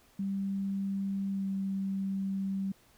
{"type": "tone with pitch glide", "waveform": "sine", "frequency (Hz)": [196, 194.08], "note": ["G3", "G3"], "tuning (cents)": [0, -17], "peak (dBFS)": -30, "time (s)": [0.19, 2.72], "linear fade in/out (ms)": 5, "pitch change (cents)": -17, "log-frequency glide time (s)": [1.31, 1.46], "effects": ["pink hiss -63 dBFS RMS until 2.97 s"]}